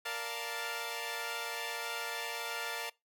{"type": "chord", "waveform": "10% pulse", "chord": "Bb major seventh", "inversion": "none", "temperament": "equal", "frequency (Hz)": [466.2, 587.3, 698.5, 880], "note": ["Bb4", "D5", "F5", "A5"], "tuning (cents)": [0, 0, 0, 0], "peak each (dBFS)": [-33, -36, -34, -34], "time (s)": [0.05, 2.9], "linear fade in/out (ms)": 10, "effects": ["noise-tail reverb RT60 0.2 s tail -22 dB re dry"]}